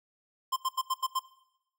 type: tone bursts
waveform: square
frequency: 1046.5 Hz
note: C6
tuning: in tune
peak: -27 dBFS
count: 6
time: 0.52-1.194 s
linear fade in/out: 10 ms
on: 44 ms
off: 82 ms
effects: noise-tail reverb RT60 0.8 s tail -18 dB re dry